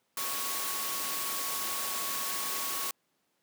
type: tone in noise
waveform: sine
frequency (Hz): 1110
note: C#6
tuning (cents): +2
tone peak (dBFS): -40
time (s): 0.17-2.91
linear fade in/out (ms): 2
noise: white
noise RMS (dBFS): -34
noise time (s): 0.17-2.91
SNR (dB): -9
effects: pink hiss -75 dBFS RMS until 3.42 s + high-pass 200 Hz 12 dB/octave